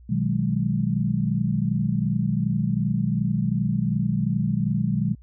sine chord, G# minor seventh, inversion first, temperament equal with one note detuned, 122.33 / 155.56 / 185 / 207.7 Hz, B2 / D#3 / F#3 / G#3, -16 / 0 / 0 / 0 cents, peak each -26 dBFS, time 0.09-5.15 s, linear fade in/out 10 ms, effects added 60 Hz sine -45 dBFS peak until 5.22 s

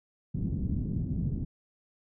white low-pass noise, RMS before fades -31 dBFS, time 0.34-1.45 s, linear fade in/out 10 ms, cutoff 210 Hz, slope 24 dB/octave, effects none

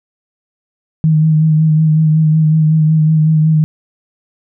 sine tone with vibrato, 156.5 Hz, D#3, 10 cents sharp, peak -7 dBFS, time 1.04-3.64 s, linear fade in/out 0 ms, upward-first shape sine, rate 5.4 Hz, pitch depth 28 cents each way, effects none

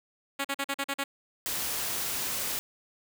5% pulse tone bursts, 277.2 Hz, C#4, in tune, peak -17 dBFS, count 7, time 0.39-1.04 s, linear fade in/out 10 ms, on 56 ms, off 43 ms
white noise, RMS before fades -32 dBFS, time 1.46-2.59 s, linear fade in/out 0 ms
effects none

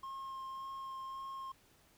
triangle tone with vibrato, 1069 Hz, C6, 37 cents sharp, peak -40 dBFS, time 0.03-1.52 s, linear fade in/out 5 ms, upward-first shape sine, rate 1.8 Hz, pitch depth 12 cents each way, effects pink hiss -67 dBFS RMS until 1.97 s

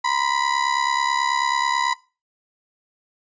35% pulse ring-modulated tone, 987.8 Hz, B5, in tune, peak -14 dBFS, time 0.04-1.94 s, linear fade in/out 10 ms, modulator 34.6 Hz, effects noise-tail reverb RT60 0.3 s tail -20 dB re dry + resampled to 16000 Hz

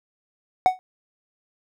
triangle tone with exponential decay, 743 Hz, F#5, 7 cents sharp, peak -7 dBFS, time 0.66-0.79 s, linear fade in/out 0 ms, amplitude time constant 27 ms, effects none

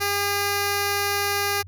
5% pulse tone with notch filter, 404.4 Hz, G#4, 46 cents flat, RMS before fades -24 dBFS, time 0-1.63 s, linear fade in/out 20 ms, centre 3300 Hz, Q 1.9, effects added 92 Hz sine -39 dBFS peak until 1.67 s

